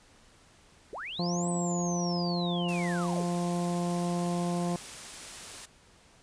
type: linear two-way sweep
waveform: sine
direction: up then down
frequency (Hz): 340 to 8140 to 340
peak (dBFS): -36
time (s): 0.93-3.23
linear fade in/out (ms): 0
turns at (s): 1.49
type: harmonic tone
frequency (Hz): 174.61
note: F3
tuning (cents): 0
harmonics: 1 / 2 / 3 / 4 / 5 / 6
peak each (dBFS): -29 / -36 / -39 / -37 / -44 / -43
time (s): 1.19-4.76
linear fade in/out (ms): 2
type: noise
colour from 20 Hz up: white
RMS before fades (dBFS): -43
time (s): 2.68-5.66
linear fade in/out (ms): 10
effects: pink hiss -59 dBFS RMS until 6.22 s + resampled to 22050 Hz